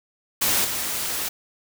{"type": "noise with level steps", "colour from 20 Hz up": "white", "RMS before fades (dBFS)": [-21, -27], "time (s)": [0.41, 1.29], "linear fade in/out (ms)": 10, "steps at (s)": 0.64, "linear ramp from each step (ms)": 10, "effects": []}